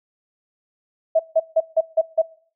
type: tone bursts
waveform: sine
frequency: 647 Hz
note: E5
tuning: 32 cents flat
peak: -12 dBFS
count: 6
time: 1.15-2.22 s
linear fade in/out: 10 ms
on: 45 ms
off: 160 ms
effects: noise-tail reverb RT60 0.5 s tail -21 dB re dry